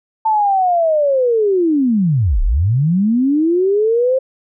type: linear two-way sweep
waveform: sine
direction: down then up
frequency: 893 to 30.08 to 533 Hz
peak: -11 dBFS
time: 0.25-4.19 s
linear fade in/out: 10 ms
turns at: 2.42 s
effects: none